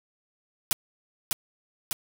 white noise with echo, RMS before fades -23 dBFS, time 0.71-0.73 s, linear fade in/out 0 ms, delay 600 ms, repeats 2, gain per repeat -3 dB, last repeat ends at 1.93 s, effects none

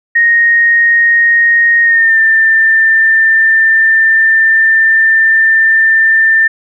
sine tone with pitch glide, 1864.7 to 1788.7 Hz, A#6 to A6, 0 to +28 cents, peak -5 dBFS, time 0.15-6.48 s, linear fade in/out 10 ms, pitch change -72 cents, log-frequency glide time 1.83-2.19 s, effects none

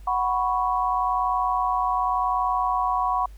sine chord, F# suspended fourth, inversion none, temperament equal, 740 / 987.8 / 1108.7 Hz, F#5 / B5 / C#6, 0 / 0 / 0 cents, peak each -25 dBFS, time 0.07-3.26 s, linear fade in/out 5 ms, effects added 50 Hz sine -40 dBFS peak until 3.37 s + pink hiss -59 dBFS RMS until 3.37 s

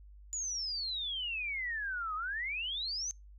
sine exponential two-way sweep, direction down then up, 7040 to 1223 to 6410 Hz, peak -34 dBFS, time 0.33-3.11 s, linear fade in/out 0 ms, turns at 2.15 s, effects noise-tail reverb RT60 0.2 s tail -25 dB re dry + added 50 Hz sine -51 dBFS peak until 3.38 s

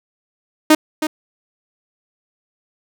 sawtooth tone with echo, 309.3 Hz, D#4, 10 cents flat, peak -3 dBFS, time 0.7-0.75 s, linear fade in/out 5 ms, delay 320 ms, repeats 1, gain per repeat -10 dB, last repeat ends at 1.07 s, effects none

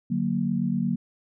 sine chord, D augmented, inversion none, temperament equal, 146.83 / 185 / 233.1 Hz, D3 / F#3 / A#3, 0 / 0 / 0 cents, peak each -30 / -26 / -26 dBFS, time 0.1-0.96 s, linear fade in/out 10 ms, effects none

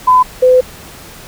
sine tone pair in turn, 1010 / 507.5 Hz, B5 / B4, +39 / +47 cents, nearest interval octave, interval 1192 cents, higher first, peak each -4 dBFS, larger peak neither, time 0.07-0.23 / 0.42-0.61 s, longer second, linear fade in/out 10 ms, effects pink hiss -34 dBFS RMS until 1.27 s

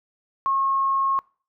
sine tone, 1085 Hz, C#6, 37 cents flat, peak -19 dBFS, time 0.46-1.19 s, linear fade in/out 0 ms, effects noise-tail reverb RT60 0.4 s tail -24 dB re dry

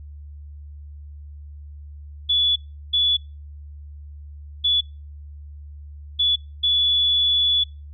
sine tone bursts at uneven times, 3429 Hz, A7, 45 cents flat, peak -16 dBFS, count 5, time 2.29-2.56 / 2.93-3.17 / 4.64-4.81 / 6.19-6.36 / 6.63-7.64 s, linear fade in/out 10 ms, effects noise-tail reverb RT60 0.3 s tail -24 dB re dry + added 73 Hz sine -36 dBFS peak until 7.93 s

